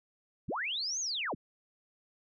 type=linear two-way sweep; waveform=sine; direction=up then down; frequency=40.86 to 6680 to 40.86 Hz; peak=-32 dBFS; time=0.48-1.35 s; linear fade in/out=10 ms; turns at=1 s; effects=none